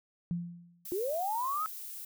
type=tone with exponential decay; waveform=sine; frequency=172.7 Hz; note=F3; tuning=19 cents flat; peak=-28 dBFS; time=0.31-0.87 s; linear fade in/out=0 ms; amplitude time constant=120 ms
type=noise; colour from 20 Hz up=violet; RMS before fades=-43 dBFS; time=0.85-2.05 s; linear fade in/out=5 ms
type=linear sweep; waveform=sine; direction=up; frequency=337.3 to 1305 Hz; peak=-30 dBFS; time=0.92-1.66 s; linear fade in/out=0 ms
effects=none